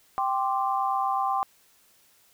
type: chord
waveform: sine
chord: G suspended fourth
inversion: none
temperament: equal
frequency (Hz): 784 / 1046.5 / 1174.7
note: G5 / C6 / D6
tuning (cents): 0 / 0 / 0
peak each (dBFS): -26 / -28 / -30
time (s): 0.18-1.43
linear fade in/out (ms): 0
effects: white hiss -61 dBFS RMS until 2.33 s